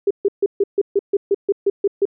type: tone bursts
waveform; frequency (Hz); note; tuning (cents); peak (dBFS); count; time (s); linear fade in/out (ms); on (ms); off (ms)
sine; 399.8; G4; +34; -12; 12; 0.07-2.054; 5; 37; 140
effects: none